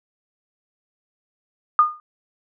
sine tone with exponential decay, 1221 Hz, D#6, 33 cents flat, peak -7 dBFS, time 1.79-2 s, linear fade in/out 1 ms, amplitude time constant 45 ms, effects none

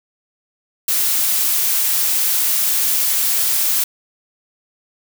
blue noise, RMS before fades -17 dBFS, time 0.88-3.84 s, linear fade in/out 5 ms, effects none

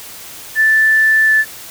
sine tone with pitch glide, 1760 to 1748.9 Hz, A6 to A6, 0 to -11 cents, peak -8 dBFS, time 0.55-1.45 s, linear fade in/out 50 ms, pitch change -11 cents, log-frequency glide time 1.25-1.32 s, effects white hiss -33 dBFS RMS until 1.7 s

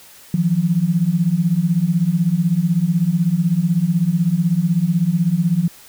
sine beating tone pair, 161.2 / 177.2 Hz, E3 / F3, -38 / +25 cents, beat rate 16 Hz, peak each -18 / -16 dBFS, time 0.34-5.68 s, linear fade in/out 2 ms, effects white hiss -44 dBFS RMS until 5.88 s

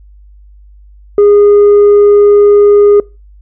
sine tone with tanh clipping, 410.4 Hz, G#4, 21 cents flat, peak -3 dBFS, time 1.18-3 s, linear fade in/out 2 ms, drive 2 dB, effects noise-tail reverb RT60 0.3 s tail -25 dB re dry + added 50 Hz sine -35 dBFS peak until 3.41 s

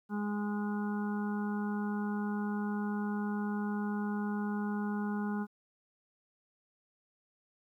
harmonic tone, 207 Hz, G#3, 5 cents flat, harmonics 1 / 2 / 4 / 5 / 6 / 7, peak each -32 / -43 / -44 / -48 / -50 / -46 dBFS, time 0.09-5.47 s, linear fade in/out 50 ms, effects 12-bit

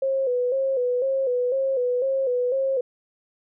sine tone with vibrato, 515 Hz, C5, 28 cents flat, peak -20 dBFS, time 0.02-2.81 s, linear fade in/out 5 ms, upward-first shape square, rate 2 Hz, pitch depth 72 cents each way, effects none

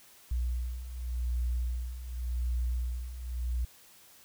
sine beating tone pair, 60.1 / 60.98 Hz, B1 / B1, -46 / -21 cents, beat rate 0.88 Hz, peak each -36 / -31 dBFS, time 0.31-3.65 s, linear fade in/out 5 ms, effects white hiss -57 dBFS RMS until 4.24 s

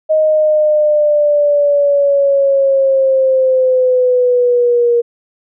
sine linear sweep, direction down, 626 to 471.8 Hz, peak -8 dBFS, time 0.09-5.02 s, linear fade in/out 20 ms, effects none

